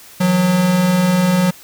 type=tone pair together; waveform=square; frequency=161.45 / 181.6 Hz; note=E3 / F#3; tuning=-36 / -32 cents; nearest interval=major second; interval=204 cents; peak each=-22 / -13 dBFS; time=0.2-1.51 s; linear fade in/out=10 ms; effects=white hiss -41 dBFS RMS until 1.63 s